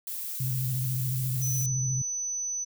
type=noise; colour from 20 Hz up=violet; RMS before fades=-35 dBFS; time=0.07-1.66 s; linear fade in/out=2 ms
type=tone with vibrato; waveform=sine; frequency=128.6 Hz; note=C3; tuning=30 cents flat; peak=-27 dBFS; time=0.4-2.02 s; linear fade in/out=5 ms; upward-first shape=square; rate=14 Hz; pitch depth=50 cents each way
type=tone; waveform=sine; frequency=6000 Hz; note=F#8; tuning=23 cents sharp; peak=-29 dBFS; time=1.41-2.65 s; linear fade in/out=20 ms
effects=none

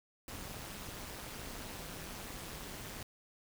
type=noise with amplitude modulation; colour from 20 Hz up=pink; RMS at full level=-42 dBFS; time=0.28-3.03 s; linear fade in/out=2 ms; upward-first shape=sine; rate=208 Hz; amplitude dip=80%; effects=none

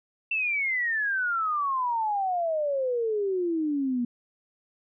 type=exponential sweep; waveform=sine; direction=down; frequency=2700 to 236.4 Hz; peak=-24 dBFS; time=0.31-4.05 s; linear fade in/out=5 ms; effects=none

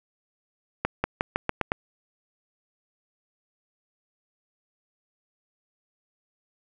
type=accelerating click train; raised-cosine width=0.5 ms; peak=-8 dBFS; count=7; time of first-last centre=0.85-1.719 s; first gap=190 ms; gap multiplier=0.89; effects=none

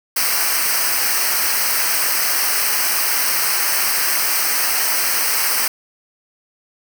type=noise with comb filter; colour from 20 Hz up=white; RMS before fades=-18 dBFS; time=0.16-5.68 s; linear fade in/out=5 ms; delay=0.28 ms; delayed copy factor=-0.85; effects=none

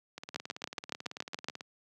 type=two click trains; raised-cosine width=0.2 ms; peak=-24 / -16 dBFS; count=27 / 9; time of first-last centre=0.18-1.609 / 0.36-1.485 s; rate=18.2 / 7.11 Hz; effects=high-pass 150 Hz 12 dB/octave

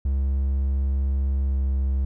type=tone with pitch glide; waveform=triangle; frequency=67.8 to 67.02 Hz; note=C#2 to C2; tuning=-38 to +42 cents; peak=-18 dBFS; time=0.05-2.05 s; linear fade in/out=5 ms; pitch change=-20 cents; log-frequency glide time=1.45-1.58 s; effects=none

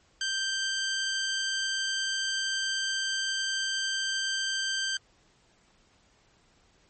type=tone; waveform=15% pulse; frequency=1568 Hz; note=G6; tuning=in tune; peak=-21 dBFS; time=0.21-4.97 s; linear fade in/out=2 ms; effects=pink hiss -64 dBFS RMS until 6.89 s + MP3 32 kbps

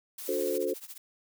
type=noise; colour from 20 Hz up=blue; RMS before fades=-41 dBFS; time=0.18-0.58 s; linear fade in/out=5 ms
type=noise with tremolo; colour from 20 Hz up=blue; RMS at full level=-41 dBFS; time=0.25-0.98 s; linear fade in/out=5 ms; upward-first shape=triangle; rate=14 Hz; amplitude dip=95%
type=chord; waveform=sine; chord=D dominant seventh; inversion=none; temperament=equal with one note detuned; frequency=293.7 / 362.8 / 440 / 523.3 Hz; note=D4 / F#4 / A4 / C5; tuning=0 / -34 / 0 / 0 cents; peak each=-37 / -32 / -32 / -32 dBFS; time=0.28-0.74 s; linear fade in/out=10 ms
effects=none

